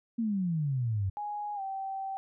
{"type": "exponential sweep", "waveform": "sine", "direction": "down", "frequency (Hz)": [236.7, 92.5], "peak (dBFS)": -27, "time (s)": [0.18, 1.1], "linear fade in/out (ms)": 10}
{"type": "tone with pitch glide", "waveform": "sine", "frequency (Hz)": [830.6, 775], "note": ["G#5", "G5"], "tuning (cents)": [0, -20], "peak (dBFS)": -33, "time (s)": [1.17, 2.17], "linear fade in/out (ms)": 0, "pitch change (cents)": -120, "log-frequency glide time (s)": [1.55, 1.61]}
{"effects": []}